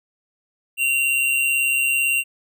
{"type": "tone with amplitude modulation", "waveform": "square", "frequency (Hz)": 2759, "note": "F7", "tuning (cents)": -22, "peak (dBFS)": -16, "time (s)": [0.77, 2.24], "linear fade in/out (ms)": 50, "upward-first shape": "sine", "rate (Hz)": 138, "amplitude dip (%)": 45, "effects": []}